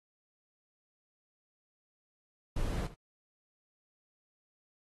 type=noise with echo; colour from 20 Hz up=brown; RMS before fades=-33 dBFS; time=2.56-2.87 s; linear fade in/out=5 ms; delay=73 ms; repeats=1; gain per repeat=-15 dB; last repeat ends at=2.943 s; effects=AAC 32 kbps